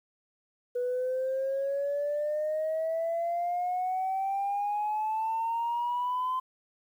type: exponential sweep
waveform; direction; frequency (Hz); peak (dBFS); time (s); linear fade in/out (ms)
sine; up; 488.9 to 1033; -26; 0.75-6.4; 10
effects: tanh soft clip ceiling -24 dBFS + 10-bit